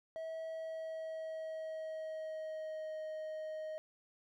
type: tone with pitch glide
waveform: triangle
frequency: 646 to 624.7 Hz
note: E5 to D#5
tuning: -35 to +7 cents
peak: -38 dBFS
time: 0.16-3.78 s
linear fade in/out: 0 ms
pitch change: -58 cents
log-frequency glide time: 0.46-3 s
effects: none